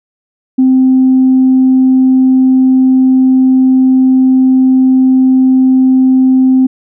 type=tone; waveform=sine; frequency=260 Hz; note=C4; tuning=11 cents flat; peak=-3 dBFS; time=0.58-6.67 s; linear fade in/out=10 ms; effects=tanh soft clip ceiling 0 dBFS